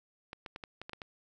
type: clicks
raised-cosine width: 0.3 ms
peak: -26 dBFS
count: 8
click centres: 0.331 / 0.462 / 0.561 / 0.638 / 0.816 / 0.895 / 0.933 / 1.018 s
effects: none